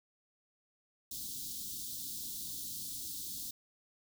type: band-stop noise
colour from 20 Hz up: white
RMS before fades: -42 dBFS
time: 1.11-3.51 s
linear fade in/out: 5 ms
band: 330 to 3500 Hz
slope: 48 dB/octave
effects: none